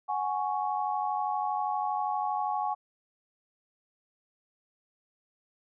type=chord; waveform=sine; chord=F# suspended second; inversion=none; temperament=just; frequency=740 / 832.5 / 1110 Hz; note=F#5 / G#5 / C#6; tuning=0 / +4 / +2 cents; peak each=-33 / -30 / -34 dBFS; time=0.08-2.75 s; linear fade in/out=20 ms; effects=none